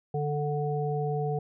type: harmonic tone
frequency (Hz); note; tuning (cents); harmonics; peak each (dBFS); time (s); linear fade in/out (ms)
147.3; D3; +6; 1 / 3 / 5; -29 / -31 / -34; 0.14-1.39; 5
effects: none